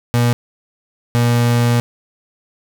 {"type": "tone pair in turn", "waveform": "35% pulse", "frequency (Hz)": [119.9, 119.44], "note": ["A#2", "A#2"], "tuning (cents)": [49, 43], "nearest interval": "unison", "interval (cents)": 6, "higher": "first", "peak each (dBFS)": -10, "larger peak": "neither", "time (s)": [[0.14, 0.33], [1.15, 1.8]], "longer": "second", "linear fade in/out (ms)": 0, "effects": []}